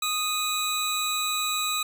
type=tone pair together; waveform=25% pulse; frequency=1243 / 3922 Hz; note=D#6 / B7; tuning=-2 / -13 cents; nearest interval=octave + minor sixth; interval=1989 cents; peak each=-24 dBFS; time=0.02-1.83 s; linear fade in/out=5 ms; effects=none